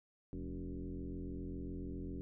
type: tone with frequency modulation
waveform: sine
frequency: 110 Hz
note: A2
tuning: in tune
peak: -40 dBFS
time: 0.33-2.21 s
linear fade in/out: 0 ms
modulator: 87.3 Hz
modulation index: 2.9
effects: none